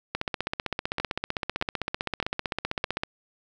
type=two click trains; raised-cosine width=0.3 ms; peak=-11 / -11 dBFS; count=4 / 46; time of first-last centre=1-2.84 / 0.15-3.035 s; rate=1.63 / 15.6 Hz; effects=none